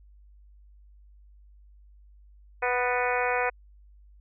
harmonic tone with a mistuned harmonic, 246.9 Hz, B3, in tune, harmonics 2 / 3 / 4 / 5 / 6 / 7 / 8 / 9 / 10, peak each -29 / -30 / -32 / -36 / -32 / -35 / -36 / -35 / -35 dBFS, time 2.62-3.5 s, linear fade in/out 10 ms, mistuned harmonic 7, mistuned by +39 cents, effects added 50 Hz sine -51 dBFS peak until 4.2 s

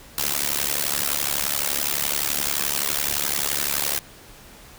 white noise with amplitude modulation, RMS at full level -20 dBFS, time 0.18-3.99 s, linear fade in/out 2 ms, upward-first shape sine, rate 71.7 Hz, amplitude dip 100%, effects pink hiss -46 dBFS RMS until 4.78 s

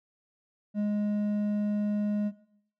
sine tone with hard clipping, 207.7 Hz, G#3, in tune, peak -27 dBFS, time 0.74-2.32 s, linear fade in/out 50 ms, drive 5 dB, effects noise-tail reverb RT60 0.7 s tail -17 dB re dry

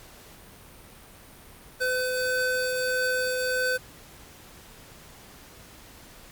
square tone pair together, 507.2 / 1520 Hz, B4 / F#6, +46 / +46 cents, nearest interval octave + perfect fifth, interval 1900 cents, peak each -28 dBFS, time 1.8-3.78 s, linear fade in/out 20 ms, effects pink hiss -49 dBFS RMS until 6.31 s + Opus 48 kbps

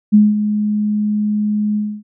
sine tone with ADSR envelope, 210 Hz, G#3, 19 cents sharp, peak -4 dBFS, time 0.12-2.03 s, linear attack 24 ms, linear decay 200 ms, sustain -10 dB, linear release 270 ms, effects none

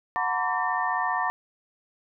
sine tone cluster, 733 / 910 / 1005 / 1148 / 1805 Hz, F#5 / A#5 / B5 / D6 / A6, -16 / -42 / +30 / -40 / +44 cents, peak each -30 dBFS, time 0.16-1.3 s, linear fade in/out 0 ms, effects none

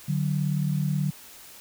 sine tone pair together, 148.34 / 186.9 Hz, D3 / F#3, +18 / +18 cents, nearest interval major third, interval 400 cents, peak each -24 / -28 dBFS, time 0.08-1.11 s, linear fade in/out 10 ms, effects white hiss -47 dBFS RMS until 1.6 s

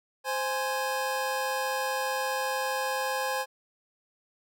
25% pulse tone pair together, 522 / 830.6 Hz, C5 / G#5, -4 / 0 cents, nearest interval minor sixth, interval 804 cents, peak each -27 dBFS, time 0.24-3.46 s, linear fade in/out 50 ms, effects none

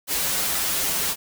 white noise with comb filter, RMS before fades -24 dBFS, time 0.07-1.16 s, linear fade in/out 50 ms, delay 8.3 ms, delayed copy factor -0.95, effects none

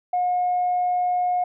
sine tone, 720 Hz, F#5, 47 cents flat, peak -18 dBFS, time 0.13-1.44 s, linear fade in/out 5 ms, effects tanh soft clip ceiling -15 dBFS

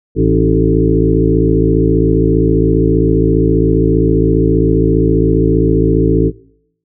harmonic tone with a mistuned harmonic, 55 Hz, A1, in tune, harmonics 1 / 2 / 3 / 5 / 6 / 7 / 8, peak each -16 / -16 / -16 / -16 / -16 / -16 / -16 dBFS, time 0.15-6.32 s, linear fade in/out 50 ms, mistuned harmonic 6, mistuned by -43 cents, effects noise-tail reverb RT60 0.7 s tail -21 dB re dry

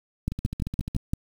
two click trains, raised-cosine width 5 ms, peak -12 / -19 dBFS, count 6 / 10, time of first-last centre 0.28-1.135 / 0.32-0.949 s, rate 5.85 / 14.3 Hz, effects 7-bit

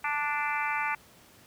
harmonic tone, 293.7 Hz, D4, in tune, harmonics 3 / 4 / 5 / 6 / 7 / 8 / 9, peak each -32 / -35 / -35 / -38 / -35 / -35 / -41 dBFS, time 0.04-0.95 s, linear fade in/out 5 ms, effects pink hiss -56 dBFS RMS until 1.46 s + high-pass 80 Hz 12 dB/octave

